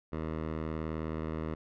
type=tone with low-pass filter; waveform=10% pulse; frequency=79.1 Hz; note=D#2; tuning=29 cents sharp; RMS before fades=-36 dBFS; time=0.12-1.55 s; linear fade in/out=10 ms; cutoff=1700 Hz; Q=0.69; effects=none